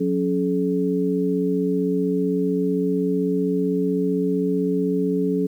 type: tone cluster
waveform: sine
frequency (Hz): 181.6 / 277.3 / 426.3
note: F#3 / C#4 / G#4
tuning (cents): -32 / +1 / +45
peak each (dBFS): -23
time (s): 0-5.47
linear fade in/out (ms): 10
effects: 9-bit